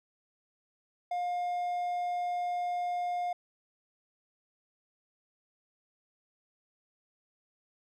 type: tone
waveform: triangle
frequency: 710 Hz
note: F5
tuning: 28 cents sharp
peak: -28 dBFS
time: 1.11-3.33 s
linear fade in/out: 5 ms
effects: none